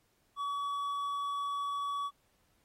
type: tone with hard clipping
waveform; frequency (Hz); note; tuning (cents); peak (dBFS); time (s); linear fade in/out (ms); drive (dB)
sine; 1135; C#6; +41; -34; 0.36-2.11; 50; 5
effects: pink hiss -73 dBFS RMS until 2.64 s + AAC 48 kbps